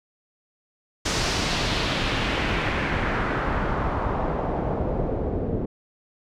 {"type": "noise with low-pass filter sweep", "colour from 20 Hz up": "pink", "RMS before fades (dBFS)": -25, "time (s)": [1.05, 5.66], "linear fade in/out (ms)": 10, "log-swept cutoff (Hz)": [6100, 400], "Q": 1.5, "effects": []}